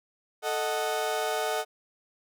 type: chord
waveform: 30% pulse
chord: D# diminished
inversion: second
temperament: equal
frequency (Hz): 440 / 622.3 / 740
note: A4 / D#5 / F#5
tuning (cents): 0 / 0 / 0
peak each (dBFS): -29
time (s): 0.42-1.65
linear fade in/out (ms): 50
effects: none